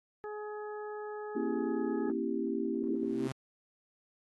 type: harmonic tone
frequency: 421.2 Hz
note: G#4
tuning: 24 cents sharp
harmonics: 1 / 2 / 3 / 4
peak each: -39 / -45 / -49 / -51 dBFS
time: 0.24-2.1 s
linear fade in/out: 0 ms
type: chord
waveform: sine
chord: A# diminished seventh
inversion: none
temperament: equal with one note detuned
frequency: 233.1 / 271.3 / 329.6 / 392 Hz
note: A#3 / C#4 / E4 / G4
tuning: 0 / -37 / 0 / 0 cents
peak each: -36 dBFS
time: 1.35-3.28 s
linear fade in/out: 10 ms
type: tone with exponential growth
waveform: sawtooth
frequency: 132.2 Hz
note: C3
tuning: 18 cents sharp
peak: -31 dBFS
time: 2.88-3.32 s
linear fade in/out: 0 ms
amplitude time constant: 94 ms
effects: AAC 32 kbps